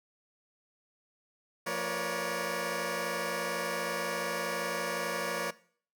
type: tone cluster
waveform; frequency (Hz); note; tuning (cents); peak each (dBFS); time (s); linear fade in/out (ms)
15% pulse; 175.1 / 228.5 / 479.6 / 557 / 589; F3 / A#3 / A#4 / C#5 / D5; +5 / -34 / +49 / +8 / +5; -35 / -36 / -31 / -29 / -33; 1.66-5.51; 10
effects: noise-tail reverb RT60 0.5 s tail -19 dB re dry